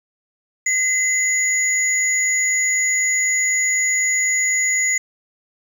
sine tone pair together, 2036 / 6848 Hz, C7 / A8, -48 / -48 cents, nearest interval octave + major sixth, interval 2100 cents, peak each -18 dBFS, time 0.66-4.98 s, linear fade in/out 5 ms, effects tanh soft clip ceiling -8 dBFS + 7-bit

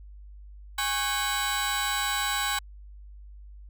25% pulse tone cluster, 820 / 1100 / 1520 / 3897 Hz, G#5 / C#6 / F#6 / B7, -22 / -14 / +46 / -24 cents, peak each -28 dBFS, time 0.78-2.59 s, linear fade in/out 5 ms, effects added 50 Hz sine -43 dBFS peak until 3.69 s

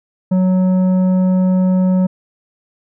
sine tone with tanh clipping, 185 Hz, F#3, in tune, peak -12 dBFS, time 0.31-2.07 s, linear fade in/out 10 ms, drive 9 dB, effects none

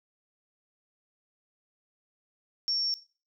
sine tone, 5480 Hz, F8, 34 cents flat, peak -26 dBFS, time 2.68-2.94 s, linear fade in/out 0 ms, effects noise-tail reverb RT60 0.4 s tail -19 dB re dry

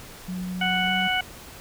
sine tone with pitch glide, 182.8 to 187.29 Hz, F#3 to F#3, -21 to +21 cents, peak -28 dBFS, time 0.28-1.08 s, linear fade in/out 10 ms, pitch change +42 cents, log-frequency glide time 0.85-0.9 s
harmonic tone, 740 Hz, F#5, in tune, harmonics 1 / 2 / 3 / 4, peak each -27 / -27 / -27 / -27 dBFS, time 0.61-1.21 s, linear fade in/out 5 ms
effects pink hiss -43 dBFS RMS until 1.6 s

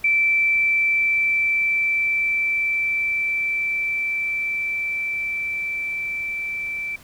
sine tone with level ramp, 2331 Hz, D7, 14 cents flat, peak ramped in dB -15 to -25 dBFS, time 0.04-6.96 s, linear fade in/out 5 ms, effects pink hiss -48 dBFS RMS until 7.03 s

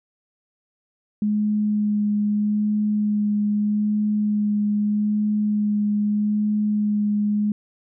sine tone with vibrato, 209.2 Hz, G#3, 13 cents sharp, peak -18 dBFS, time 1.22-7.52 s, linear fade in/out 2 ms, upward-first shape sine, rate 0.8 Hz, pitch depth 12 cents each way, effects none

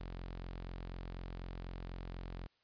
sawtooth tone, 44.08 Hz, F1, 17 cents sharp, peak -39 dBFS, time 0-2.47 s, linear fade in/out 10 ms, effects white hiss -75 dBFS RMS until 2.63 s + resampled to 11025 Hz

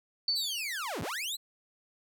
sine tone with exponential decay, 4510 Hz, C#8, 29 cents sharp, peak -24 dBFS, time 0.28-0.88 s, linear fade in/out 2 ms, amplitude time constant 130 ms
sawtooth linear two-way sweep, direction down then up, 4186 to 65.41 to 4186 Hz, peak -30 dBFS, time 0.35-1.37 s, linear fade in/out 20 ms, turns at 1.02 s
effects none

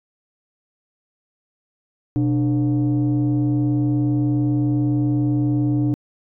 sine tone pair together, 124.5 / 297.1 Hz, B2 / D4, +14 / +20 cents, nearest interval octave + minor third, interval 1506 cents, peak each -17 dBFS, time 2.16-5.94 s, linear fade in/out 0 ms, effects tanh soft clip ceiling -13 dBFS

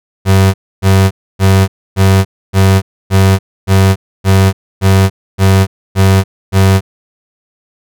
35% pulse tone bursts, 96.1 Hz, G2, 34 cents flat, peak -3 dBFS, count 12, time 0.25-6.81 s, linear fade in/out 50 ms, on 290 ms, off 280 ms, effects none

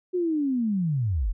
sine linear sweep, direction down, 370 to 34.65 Hz, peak -22 dBFS, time 0.13-1.33 s, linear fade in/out 20 ms, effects none

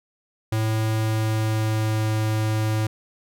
square tone with pitch glide, 110 to 108.86 Hz, A2 to A2, 0 to -18 cents, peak -21 dBFS, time 0.52-2.87 s, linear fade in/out 5 ms, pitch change -18 cents, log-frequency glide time 0.94-2.1 s, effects none

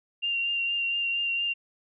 sine tone with vibrato, 2777 Hz, F7, 10 cents flat, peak -25 dBFS, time 0.22-1.54 s, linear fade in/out 20 ms, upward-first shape triangle, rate 4.3 Hz, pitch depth 22 cents each way, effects none

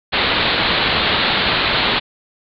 white low-pass noise, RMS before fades -17 dBFS, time 0.12-2 s, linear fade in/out 20 ms, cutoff 4300 Hz, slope 96 dB/octave, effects none

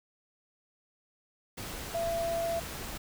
sine tone in noise, 672 Hz, E5, 33 cents sharp, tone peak -29 dBFS, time 1.94-2.6 s, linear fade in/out 10 ms, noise pink, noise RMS -40 dBFS, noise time 1.57-2.98 s, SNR +8 dB, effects none

